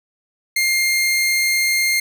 sawtooth tone, 2116 Hz, C7, 19 cents sharp, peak -12 dBFS, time 0.56-2 s, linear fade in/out 5 ms, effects none

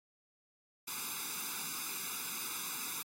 white noise with comb filter, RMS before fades -40 dBFS, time 0.87-3.03 s, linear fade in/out 10 ms, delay 0.81 ms, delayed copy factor +0.95, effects high-pass 200 Hz 12 dB/octave + AAC 48 kbps

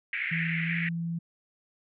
white band-pass noise, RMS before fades -32 dBFS, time 0.13-0.89 s, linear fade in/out 2 ms, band 1800 to 2300 Hz, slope 48 dB/octave
sine tone with pitch glide, 164.81 to 167.98 Hz, E3 to E3, 0 to +33 cents, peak -29 dBFS, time 0.31-1.19 s, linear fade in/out 10 ms, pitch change +33 cents, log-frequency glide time 0.66-0.71 s
effects none

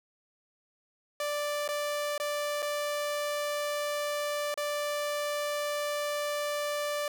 sawtooth tone with dropouts, 587.3 Hz, D5, in tune, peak -26 dBFS, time 1.2-7.08 s, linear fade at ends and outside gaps 2 ms, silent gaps 1.678-1.688 / 2.179-2.199 / 2.622-2.626 / 4.542-4.575 s, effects none

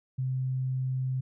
sine tone, 130 Hz, C3, 11 cents flat, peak -27 dBFS, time 0.18-1.21 s, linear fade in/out 10 ms, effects none

